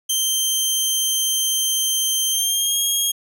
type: tone with pitch glide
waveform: 15% pulse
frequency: 3136 to 3265 Hz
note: G7 to G#7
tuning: 0 to -30 cents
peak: -11 dBFS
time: 0.09-3.12 s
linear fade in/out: 10 ms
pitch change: +70 cents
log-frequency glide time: 2.3-2.79 s
effects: none